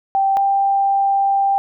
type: tone pair in turn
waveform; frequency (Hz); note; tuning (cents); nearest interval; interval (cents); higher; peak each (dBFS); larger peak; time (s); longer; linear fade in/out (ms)
sine; 781 / 789.6; G5 / G5; -7 / +12; unison; 19; second; -13; neither; 0.15-0.37 / 0.37-1.58; second; 0
effects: none